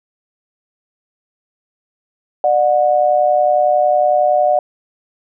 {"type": "tone pair together", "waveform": "sine", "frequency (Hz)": [598, 728.9], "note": ["D5", "F#5"], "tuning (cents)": [31, -26], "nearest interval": "minor third", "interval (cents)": 343, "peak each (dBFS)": -13, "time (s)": [2.44, 4.59], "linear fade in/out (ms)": 2, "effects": []}